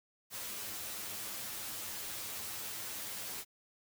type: noise with comb filter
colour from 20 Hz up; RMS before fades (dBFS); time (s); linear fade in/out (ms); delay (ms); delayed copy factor
white; -42; 0.3-3.45; 50; 9.4; +0.8
effects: none